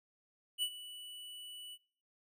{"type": "tone with ADSR envelope", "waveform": "square", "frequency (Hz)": 2960, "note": "F#7", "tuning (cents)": 0, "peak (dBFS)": -31, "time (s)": [0.58, 1.78], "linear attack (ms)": 46, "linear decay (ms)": 67, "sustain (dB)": -16, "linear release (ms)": 47, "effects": ["noise-tail reverb RT60 0.5 s tail -23 dB re dry"]}